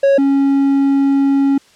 triangle tone pair in turn, 552 / 276 Hz, C#5 / C#4, -7 / -7 cents, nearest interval octave, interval 1200 cents, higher first, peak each -6 / -8 dBFS, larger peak first, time 0.03-0.18 / 0.18-1.58 s, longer second, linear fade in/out 5 ms, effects white hiss -49 dBFS RMS until 1.75 s + low-pass 7000 Hz 12 dB/octave

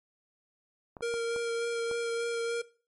clicks, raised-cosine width 1 ms, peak -29 dBFS, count 5, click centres 0.968 / 1.008 / 1.14 / 1.362 / 1.913 s
square tone with vibrato, 466.2 Hz, A#4, in tune, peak -30 dBFS, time 1.02-2.62 s, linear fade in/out 10 ms, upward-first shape sine, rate 3.4 Hz, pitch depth 12 cents each way
effects noise-tail reverb RT60 0.4 s tail -20 dB re dry + MP3 48 kbps

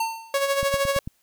square tone with exponential decay, 903 Hz, A5, 45 cents sharp, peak -21 dBFS, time 0-0.46 s, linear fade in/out 5 ms, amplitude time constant 99 ms
sawtooth tone with tremolo, 554.4 Hz, C#5, in tune, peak -15 dBFS, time 0.34-0.99 s, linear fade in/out 2 ms, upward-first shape sine, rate 13 Hz, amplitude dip 55%
click train, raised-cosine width 5 ms, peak -19 dBFS, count 5, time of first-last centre 0.63-1.075 s, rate 8.99 Hz
effects white hiss -66 dBFS RMS until 1.22 s

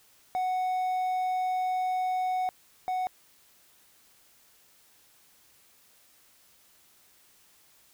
triangle tone pair in turn, 740 / 740 Hz, F#5 / F#5, 0 / 0 cents, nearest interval unison, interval 0 cents, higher neither, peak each -24 / -25 dBFS, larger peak first, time 0.35-2.49 / 2.88-3.07 s, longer first, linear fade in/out 0 ms, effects white hiss -61 dBFS RMS until 7.93 s

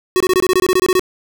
square tone bursts, 370 Hz, F#4, in tune, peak -11 dBFS, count 13, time 0.16-0.995 s, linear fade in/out 0 ms, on 43 ms, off 23 ms, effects none

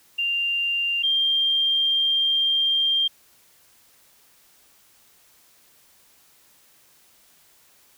sine tone pair in turn, 2788 / 3188 Hz, F7 / G7, -4 / +28 cents, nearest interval major second, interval 232 cents, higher second, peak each -21 / -18 dBFS, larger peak second, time 0.18-1.03 / 1.03-3.08 s, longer second, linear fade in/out 10 ms, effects white hiss -57 dBFS RMS until 7.97 s

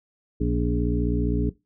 harmonic tone with a mistuned harmonic, 59.7 Hz, A#1, 42 cents sharp, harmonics 1 / 2 / 3 / 4 / 5 / 7, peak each -25 / -29 / -28 / -30 / -27 / -31 dBFS, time 0.4-1.5 s, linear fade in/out 10 ms, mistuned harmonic 5, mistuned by -26 cents, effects noise-tail reverb RT60 0.2 s tail -18 dB re dry

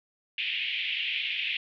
white band-pass noise, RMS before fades -31 dBFS, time 0.38-1.57 s, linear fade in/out 2 ms, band 2200 to 3200 Hz, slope 48 dB/octave, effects none

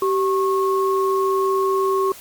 sine tone pair together, 385.9 / 1091.5 Hz, G4 / C#6, -27 / -27 cents, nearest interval octave + tritone, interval 1800 cents, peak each -18 / -21 dBFS, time 0.02-2.12 s, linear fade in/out 2 ms, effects white hiss -41 dBFS RMS until 2.2 s + Opus 48 kbps

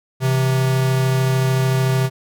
square tone pair together, 130.81 / 164.33 Hz, C3 / E3, 0 / -5 cents, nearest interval major third, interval 395 cents, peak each -16 / -26 dBFS, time 0.2-2.1 s, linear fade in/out 50 ms, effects none

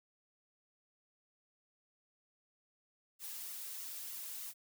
blue noise with flanger, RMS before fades -45 dBFS, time 3.19-4.54 s, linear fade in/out 50 ms, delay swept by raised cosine 1.2 to 2.8 ms, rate 3.2 Hz, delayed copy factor -0.55, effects none

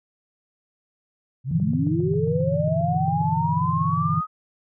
sine linear sweep, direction up, 120 to 1267 Hz, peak -23 dBFS, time 1.44-4.27 s, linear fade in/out 50 ms
sine chord, E minor seventh, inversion first, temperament just, 98.89 / 123.61 / 148.33 / 164.81 Hz, G2 / B2 / D3 / E3, +16 / +2 / +18 / 0 cents, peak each -30 / -30 / -26 / -24 dBFS, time 1.51-4.21 s, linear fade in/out 5 ms
click train, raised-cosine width 2 ms, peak -29 dBFS, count 13, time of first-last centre 1.6-3.215 s, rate 7.43 Hz
effects none

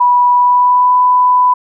sine tone with pitch glide, 980 to 996 Hz, B5 to B5, -14 to +14 cents, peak -6 dBFS, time 0-1.54 s, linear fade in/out 10 ms, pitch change +28 cents, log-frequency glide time 0.32-0.95 s, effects none

